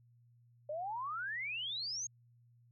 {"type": "exponential sweep", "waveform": "sine", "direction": "up", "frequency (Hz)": [579, 6645], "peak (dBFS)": -37, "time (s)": [0.69, 2.07], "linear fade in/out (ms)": 5, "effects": ["added 119 Hz sine -63 dBFS peak until 2.71 s"]}